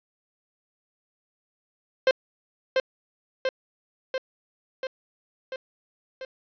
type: tone with echo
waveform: 45% pulse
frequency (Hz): 523.3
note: C5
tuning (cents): 0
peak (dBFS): -16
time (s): 2.07-2.11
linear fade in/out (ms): 2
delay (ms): 690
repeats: 6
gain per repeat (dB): -3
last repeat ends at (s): 6.25
effects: resampled to 11025 Hz + 9-bit